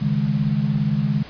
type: chord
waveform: sine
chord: C# suspended second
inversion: none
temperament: just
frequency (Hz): 138.59 / 155.92 / 207.9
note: C#3 / D#3 / G#3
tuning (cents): 0 / +4 / +2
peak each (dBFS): -22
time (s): 0.01-1.23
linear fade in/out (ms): 10
effects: pink hiss -40 dBFS RMS until 1.29 s + resampled to 11025 Hz